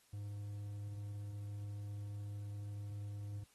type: tone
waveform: triangle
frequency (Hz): 102.4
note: G#2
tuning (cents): -24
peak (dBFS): -40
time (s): 0.13-3.44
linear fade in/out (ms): 5
effects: white hiss -70 dBFS RMS until 3.54 s + AAC 32 kbps